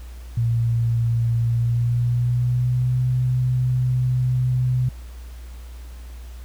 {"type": "tone with pitch glide", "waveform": "sine", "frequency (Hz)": [116.54, 126.36], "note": ["A#2", "B2"], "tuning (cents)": [0, 40], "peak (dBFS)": -17, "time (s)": [0.37, 4.89], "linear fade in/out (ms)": 5, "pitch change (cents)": 140, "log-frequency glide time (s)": [1.42, 3], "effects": ["added 60 Hz sine -34 dBFS peak until 6.44 s", "pink hiss -50 dBFS RMS until 6.44 s"]}